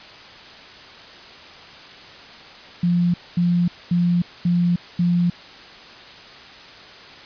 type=tone bursts; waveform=sine; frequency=174.61 Hz; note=F3; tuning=in tune; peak=-15 dBFS; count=5; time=2.83-5.3 s; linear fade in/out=5 ms; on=310 ms; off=230 ms; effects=white hiss -41 dBFS RMS until 7.25 s + resampled to 11025 Hz